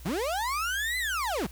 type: linear two-way sweep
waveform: 35% pulse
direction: up then down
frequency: 132.2 to 2049 to 133 Hz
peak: -26 dBFS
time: 0.05-1.47 s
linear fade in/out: 10 ms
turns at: 0.98 s
effects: added 60 Hz sine -43 dBFS peak until 1.51 s + white hiss -53 dBFS RMS until 1.51 s